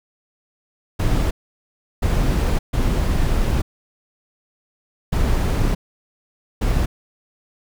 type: noise bursts at uneven times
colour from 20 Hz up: brown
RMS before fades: -18 dBFS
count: 5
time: 0.99-1.31 / 2.02-2.59 / 2.73-3.62 / 5.12-5.75 / 6.61-6.86 s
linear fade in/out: 10 ms
effects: none